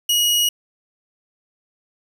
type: tone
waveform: sawtooth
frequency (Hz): 2900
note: F#7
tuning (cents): -35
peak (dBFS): -12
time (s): 0.09-0.49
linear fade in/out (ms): 5
effects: none